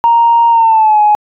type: tone with pitch glide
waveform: sine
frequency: 932.3 to 840.2 Hz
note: A#5 to G#5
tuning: 0 to +20 cents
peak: -4 dBFS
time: 0.04-1.15 s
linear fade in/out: 0 ms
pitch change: -180 cents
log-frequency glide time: 0.5-1.01 s
effects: tanh soft clip ceiling 0 dBFS